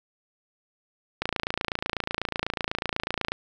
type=click train; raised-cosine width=0.3 ms; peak=-10 dBFS; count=60; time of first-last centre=1.22-3.32 s; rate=28.1 Hz; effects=none